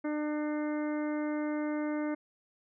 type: harmonic tone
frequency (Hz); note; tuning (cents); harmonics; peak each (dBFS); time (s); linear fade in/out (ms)
300; D4; +37; 1 / 2 / 3 / 4 / 5 / 6 / 7; -31 / -38 / -45 / -47 / -47 / -51 / -48; 0.04-2.15; 10
effects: none